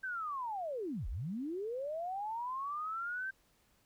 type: linear two-way sweep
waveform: sine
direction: down then up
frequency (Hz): 1576 to 32.7 to 1576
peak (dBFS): -36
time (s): 0.03-3.31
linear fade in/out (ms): 10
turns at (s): 1.08
effects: pink hiss -71 dBFS RMS until 3.85 s